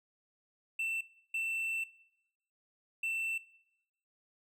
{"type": "tone bursts at uneven times", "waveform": "triangle", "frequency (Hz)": 2678, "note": "E7", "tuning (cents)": 27, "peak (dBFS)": -30, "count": 3, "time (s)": [[0.79, 1.01], [1.34, 1.84], [3.03, 3.38]], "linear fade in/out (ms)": 5, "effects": ["noise-tail reverb RT60 0.9 s tail -22 dB re dry"]}